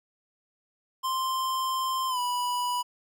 square tone with pitch glide, 1046.5 to 982.1 Hz, C6 to B5, 0 to -10 cents, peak -27 dBFS, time 1.03-2.83 s, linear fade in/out 20 ms, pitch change -110 cents, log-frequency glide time 2.08-2.19 s, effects none

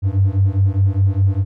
triangle beating tone pair, 94.9 / 99.8 Hz, F#2 / G2, +44 / +32 cents, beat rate 4.9 Hz, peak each -12 dBFS, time 0.02-1.45 s, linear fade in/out 50 ms, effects tanh soft clip ceiling -8 dBFS

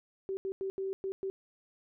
sine tone bursts at uneven times, 385.4 Hz, G4, 29 cents flat, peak -32 dBFS, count 6, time 0.29-0.37 / 0.45-0.52 / 0.61-0.7 / 0.78-0.93 / 1.04-1.12 / 1.23-1.3 s, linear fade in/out 0 ms, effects none

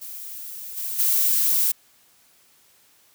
violet noise with level steps, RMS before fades -36 / -29 / -20 dBFS, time 0.01-1.72 s, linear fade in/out 10 ms, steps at 0.76 / 0.98 s, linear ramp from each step 20 ms, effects white hiss -58 dBFS RMS until 3.14 s + high-pass 60 Hz 12 dB/octave

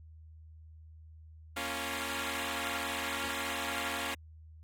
5% pulse chord, Bb minor, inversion none, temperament equal, 233.1 / 277.2 / 349.2 Hz, Bb3 / Db4 / F4, 0 / 0 / 0 cents, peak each -29 / -26 / -30 dBFS, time 1.56-4.15 s, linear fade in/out 10 ms, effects added 79 Hz sine -50 dBFS peak until 4.63 s + AAC 48 kbps

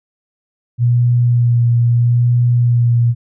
sine tone with vibrato, 120 Hz, B2, 49 cents flat, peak -9 dBFS, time 0.78-3.15 s, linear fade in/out 50 ms, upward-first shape sine, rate 0.77 Hz, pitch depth 19 cents each way, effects none

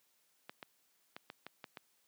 clicks, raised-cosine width 0.3 ms, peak -29 dBFS, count 7, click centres 0.495 / 0.628 / 1.165 / 1.301 / 1.466 / 1.642 / 1.772 s, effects white hiss -74 dBFS RMS until 2.07 s + high-pass 150 Hz 12 dB/octave

